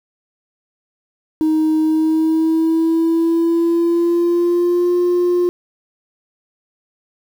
sine tone with pitch glide, 313.4 to 353.8 Hz, D#4 to F4, +13 to +23 cents, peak -10 dBFS, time 1.41-5.49 s, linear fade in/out 0 ms, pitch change +210 cents, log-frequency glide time 1.8-4.94 s, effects tanh soft clip ceiling -11 dBFS + 7-bit

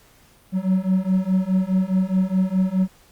triangle beating tone pair, 185 / 189.8 Hz, F#3 / F#3, 0 / +44 cents, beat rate 4.8 Hz, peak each -19 / -18 dBFS, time 0.52-2.88 s, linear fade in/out 50 ms, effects pink hiss -54 dBFS RMS until 3.11 s + Opus 48 kbps

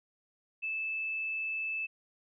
sine tone, 2625 Hz, E7, 8 cents flat, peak -32 dBFS, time 0.62-1.87 s, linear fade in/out 20 ms, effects none

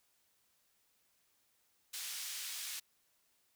pink band-pass noise, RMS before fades -43 dBFS, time 1.93-2.8 s, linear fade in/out 10 ms, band 3000 to 16000 Hz, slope 12 dB/octave, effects white hiss -75 dBFS RMS until 3.55 s

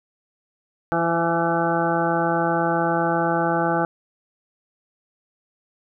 harmonic tone with a mistuned harmonic, 167.7 Hz, E3, 30 cents sharp, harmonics 1 / 2 / 3 / 4 / 5 / 7 / 8 / 9, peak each -27 / -25 / -27 / -26 / -24 / -30 / -30 / -29 dBFS, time 0.92-3.85 s, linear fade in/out 0 ms, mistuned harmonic 3, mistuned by +20 cents, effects none

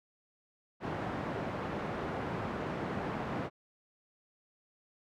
pink band-pass noise, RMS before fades -37 dBFS, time 0.8-3.5 s, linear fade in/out 50 ms, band 120 to 1400 Hz, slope 12 dB/octave, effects none

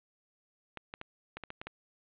clicks, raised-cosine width 0.3 ms, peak -24 dBFS, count 8, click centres 0.773 / 0.939 / 1.014 / 1.37 / 1.437 / 1.504 / 1.615 / 1.67 s, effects resampled to 8000 Hz + 9-bit

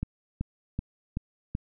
click train, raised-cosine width 5 ms, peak -17 dBFS, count 5, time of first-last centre 0.03-1.551 s, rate 2.63 Hz, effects none

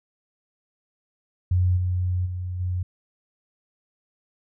sine tone with level steps, 90.5 Hz, F#2, 38 cents flat, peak -17 / -21 / -27 / -23 dBFS, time 1.51-2.83 s, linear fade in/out 5 ms, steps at 1.76 / 2.25 / 2.59 s, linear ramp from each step 20 ms, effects none

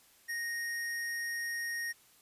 square tone, 1864.7 Hz, A#6, in tune, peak -35 dBFS, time 0.28-1.93 s, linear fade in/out 20 ms, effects white hiss -63 dBFS RMS until 2.21 s + resampled to 32000 Hz

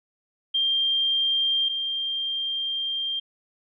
sine tone pair in turn, 3185 / 3185 Hz, G7 / G7, +27 / +27 cents, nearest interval unison, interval 0 cents, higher neither, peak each -20 / -25 dBFS, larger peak first, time 0.54-1.69 / 1.69-3.2 s, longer second, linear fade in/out 10 ms, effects none

